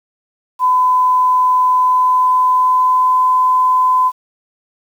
sine tone with pitch glide, 1009 to 1015.4 Hz, B5 to B5, +37 to +48 cents, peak -9 dBFS, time 0.59-4.12 s, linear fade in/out 50 ms, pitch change +11 cents, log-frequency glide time 1.73-3.18 s, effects 7-bit

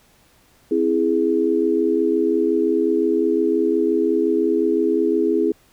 sine chord, C augmented, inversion none, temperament equal, 261.6 / 329.6 / 415.3 Hz, C4 / E4 / G#4, 0 / 0 / 0 cents, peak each -23 / -19 / -19 dBFS, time 0.71-5.52 s, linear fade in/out 5 ms, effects pink hiss -56 dBFS RMS until 5.72 s

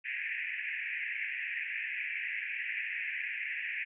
white band-pass noise, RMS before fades -37 dBFS, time 0.04-3.85 s, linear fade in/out 20 ms, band 1700 to 2600 Hz, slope 96 dB/octave, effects none

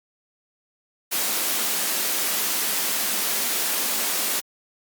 white high-pass noise, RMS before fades -24 dBFS, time 1.11-4.41 s, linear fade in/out 20 ms, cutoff 180 Hz, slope 96 dB/octave, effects Opus 48 kbps

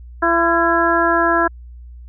harmonic tone with a mistuned harmonic, 337.4 Hz, E4, 40 cents sharp, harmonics 1 / 2 / 3 / 4 / 5, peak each -19 / -19 / -19 / -19 / -19 dBFS, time 0.22-1.48 s, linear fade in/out 10 ms, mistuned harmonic 5, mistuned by -34 cents, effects added 60 Hz sine -34 dBFS peak until 2.08 s

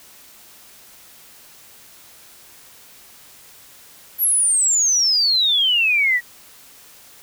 sine exponential sweep, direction down, 11940 to 1892 Hz, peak -14 dBFS, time 4.18-6.21 s, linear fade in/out 50 ms, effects white hiss -46 dBFS RMS until 7.22 s

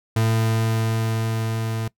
40% pulse tone with level ramp, 112.1 Hz, A2, 33 cents sharp, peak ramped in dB -16 to -23 dBFS, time 0.16-1.88 s, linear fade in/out 5 ms, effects noise-tail reverb RT60 0.1 s tail -22 dB re dry

